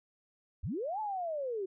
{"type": "linear two-way sweep", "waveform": "sine", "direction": "up then down", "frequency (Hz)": [48.24, 880, 364.7], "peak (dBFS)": -33, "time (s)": [0.63, 1.66], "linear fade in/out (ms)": 10, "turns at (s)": 1, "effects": []}